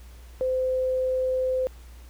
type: tone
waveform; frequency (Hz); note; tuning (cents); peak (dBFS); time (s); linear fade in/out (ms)
sine; 515; C5; -28; -22; 0.41-1.67; 0
effects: added 60 Hz sine -43 dBFS peak until 2.09 s + pink hiss -55 dBFS RMS until 2.09 s